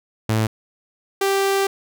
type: tone pair in turn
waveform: sawtooth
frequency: 110 / 392 Hz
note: A2 / G4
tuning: 0 / 0 cents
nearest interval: octave + minor seventh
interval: 2200 cents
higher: second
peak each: -13 dBFS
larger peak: neither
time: 0.29-0.47 / 1.21-1.67 s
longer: second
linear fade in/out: 5 ms
effects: none